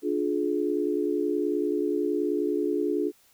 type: chord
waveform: sine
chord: D diminished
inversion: none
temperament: just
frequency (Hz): 293.7 / 352.4 / 422.9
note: D4 / F4 / Ab4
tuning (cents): 0 / +16 / +31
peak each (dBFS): -28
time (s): 0.02-3.12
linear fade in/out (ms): 50
effects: white hiss -61 dBFS RMS until 3.33 s